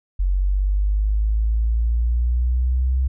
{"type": "linear sweep", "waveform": "sine", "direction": "up", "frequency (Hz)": [45.59, 65.41], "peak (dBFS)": -16, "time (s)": [0.19, 3.08], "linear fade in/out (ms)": 10, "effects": []}